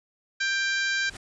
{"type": "harmonic tone", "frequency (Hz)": 789, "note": "G5", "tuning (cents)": 11, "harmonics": [2, 3, 4, 5, 6, 7, 8, 9], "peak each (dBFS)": [-25, -33, -38, -34, -37, -40, -41, -43], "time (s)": [0.4, 1.1], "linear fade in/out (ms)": 10}
{"type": "noise with exponential growth", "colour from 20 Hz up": "pink", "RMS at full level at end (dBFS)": -37, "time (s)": [0.95, 1.17], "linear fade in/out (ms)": 5, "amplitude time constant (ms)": 47}
{"effects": ["resampled to 22050 Hz"]}